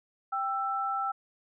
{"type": "tone pair together", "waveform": "sine", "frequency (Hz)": [787.4, 1330], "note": ["G5", "E6"], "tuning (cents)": [8, 15], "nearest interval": "major sixth", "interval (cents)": 907, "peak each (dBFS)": [-32, -30], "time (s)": [0.32, 1.12], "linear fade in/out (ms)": 10, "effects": []}